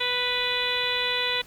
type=harmonic tone; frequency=493.9 Hz; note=B4; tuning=in tune; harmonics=1 / 2 / 3 / 4 / 5 / 6 / 7 / 8; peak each=-33 / -34 / -35 / -31 / -31 / -34 / -29 / -31 dBFS; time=0-1.42 s; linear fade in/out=10 ms; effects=pink hiss -50 dBFS RMS until 1.46 s